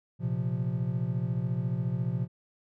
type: chord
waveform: triangle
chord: Bb suspended second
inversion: none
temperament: equal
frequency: 116.54 / 130.81 / 174.61 Hz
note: Bb2 / C3 / F3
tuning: 0 / 0 / 0 cents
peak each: -30 / -29 / -31 dBFS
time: 0.19-2.28 s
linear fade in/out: 50 ms
effects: none